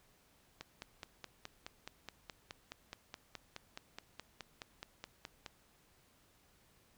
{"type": "click train", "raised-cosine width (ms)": 0.2, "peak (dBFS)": -27, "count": 24, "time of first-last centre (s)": [0.61, 5.462], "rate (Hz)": 4.74, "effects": ["pink hiss -69 dBFS RMS until 6.97 s"]}